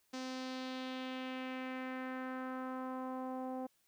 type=tone with low-pass filter sweep; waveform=sawtooth; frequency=258.3 Hz; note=C4; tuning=22 cents flat; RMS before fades=-42 dBFS; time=0.13-3.67 s; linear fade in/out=10 ms; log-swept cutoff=5700 to 730 Hz; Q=2.1; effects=white hiss -75 dBFS RMS until 3.87 s